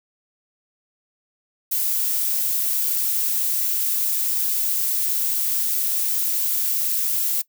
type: noise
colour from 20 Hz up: violet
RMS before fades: -22 dBFS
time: 1.71-7.42 s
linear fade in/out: 10 ms
effects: noise-tail reverb RT60 0.1 s tail -20 dB re dry